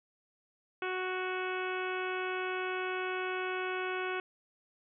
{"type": "harmonic tone", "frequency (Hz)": 370, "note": "F#4", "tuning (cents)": 0, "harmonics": [1, 2, 3, 4, 5, 6, 7, 8, 9], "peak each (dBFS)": [-36, -42, -41, -39, -48, -44, -43, -51, -53], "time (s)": [0.82, 4.2], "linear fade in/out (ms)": 2, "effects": []}